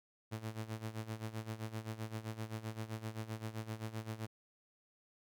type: tone with tremolo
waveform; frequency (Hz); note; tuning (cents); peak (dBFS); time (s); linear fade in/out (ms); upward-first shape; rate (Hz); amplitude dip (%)
sawtooth; 110.4; A2; +6; -34; 0.31-4.27; 20; sine; 7.7; 80
effects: none